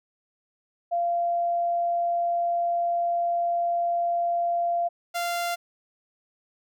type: tone pair in turn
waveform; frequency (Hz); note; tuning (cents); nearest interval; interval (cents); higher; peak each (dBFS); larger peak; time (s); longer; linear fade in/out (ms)
sine / sawtooth; 690 / 693.2; F5 / F5; -21 / -13; unison; 8; second; -22; neither; 0.91-4.89 / 5.14-5.56; first; 20
effects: none